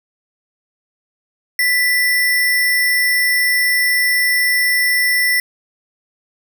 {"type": "tone with sample-and-hold", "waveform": "sine", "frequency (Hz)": 1978, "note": "B6", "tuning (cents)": 2, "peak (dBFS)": -12, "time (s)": [1.59, 5.4], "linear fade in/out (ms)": 2, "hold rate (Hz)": 7350, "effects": []}